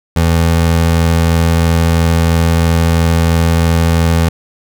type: tone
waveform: 25% pulse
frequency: 83 Hz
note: E2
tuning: 12 cents sharp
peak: -5 dBFS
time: 0.16-4.29 s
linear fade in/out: 5 ms
effects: none